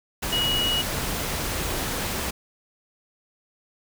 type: tone in noise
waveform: sine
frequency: 2908 Hz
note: F#7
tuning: 31 cents flat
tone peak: -22 dBFS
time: 0.32-0.82 s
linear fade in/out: 10 ms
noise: pink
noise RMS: -28 dBFS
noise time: 0.22-2.31 s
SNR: +3 dB
effects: none